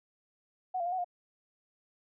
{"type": "tone with pitch steps", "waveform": "sine", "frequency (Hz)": [740, 686, 710, 746, 710], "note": ["F#5", "F5", "F5", "F#5", "F5"], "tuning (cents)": [0, -31, 28, 14, 28], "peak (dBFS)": -30, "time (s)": [0.74, 1.045], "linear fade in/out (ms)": 10, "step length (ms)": 61, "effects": []}